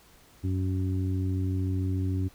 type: harmonic tone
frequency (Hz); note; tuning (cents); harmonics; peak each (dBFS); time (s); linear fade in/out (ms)
93.6; F#2; +20; 1 / 2 / 3 / 4; -26 / -38 / -33 / -42; 0.43-2.29; 20
effects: pink hiss -57 dBFS RMS until 2.34 s